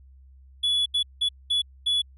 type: tone bursts at uneven times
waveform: triangle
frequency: 3411 Hz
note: G#7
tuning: 46 cents sharp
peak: -19 dBFS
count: 5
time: 0.63-0.86 / 0.94-1.03 / 1.21-1.29 / 1.5-1.62 / 1.86-2.02 s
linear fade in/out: 10 ms
effects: added 66 Hz sine -48 dBFS peak until 2.17 s + resampled to 32000 Hz